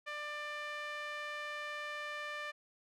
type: tone with band-pass filter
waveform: sawtooth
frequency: 594 Hz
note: D5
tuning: 20 cents sharp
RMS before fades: -42 dBFS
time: 0.06-2.52 s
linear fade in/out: 20 ms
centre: 1900 Hz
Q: 1.7
effects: none